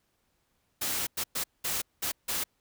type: noise bursts at uneven times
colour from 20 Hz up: white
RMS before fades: -31 dBFS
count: 6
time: 0.81-1.07 / 1.17-1.24 / 1.35-1.44 / 1.64-1.82 / 2.02-2.12 / 2.28-2.44 s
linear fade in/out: 10 ms
effects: pink hiss -74 dBFS RMS until 2.6 s